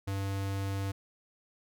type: tone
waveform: square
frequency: 98 Hz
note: G2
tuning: in tune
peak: -32 dBFS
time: 0.07-0.92 s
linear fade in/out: 10 ms
effects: none